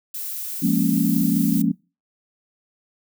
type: noise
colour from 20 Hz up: violet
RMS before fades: -30 dBFS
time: 0.14-1.62 s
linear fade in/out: 5 ms
type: chord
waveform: sine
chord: Bb minor seventh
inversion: second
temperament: equal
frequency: 174.61 / 207.7 / 233.1 / 277.2 Hz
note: F3 / Ab3 / Bb3 / Db4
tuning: 0 / 0 / 0 / 0 cents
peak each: -22 dBFS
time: 0.62-1.72 s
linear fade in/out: 10 ms
effects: noise-tail reverb RT60 0.3 s tail -22 dB re dry